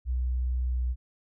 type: tone with pitch glide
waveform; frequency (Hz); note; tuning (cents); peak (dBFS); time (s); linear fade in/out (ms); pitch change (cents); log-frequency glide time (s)
sine; 62.4 to 61.75; B1 to B1; +19 to 0; -25; 0.05-0.96; 50; -19; 0.68-0.84
effects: none